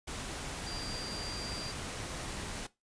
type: tone in noise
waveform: sine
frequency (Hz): 4742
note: D8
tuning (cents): +16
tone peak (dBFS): -42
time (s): 0.66-1.72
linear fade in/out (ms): 10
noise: pink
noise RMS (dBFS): -40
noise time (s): 0.07-2.67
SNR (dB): -5
effects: noise-tail reverb RT60 0.2 s tail -18 dB re dry + resampled to 22050 Hz